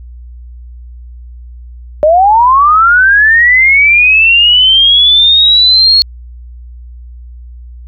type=linear sweep; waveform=sine; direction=up; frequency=587 to 4338 Hz; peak=-3 dBFS; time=2.03-6.02 s; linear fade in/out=0 ms; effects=added 60 Hz sine -27 dBFS peak until 7.87 s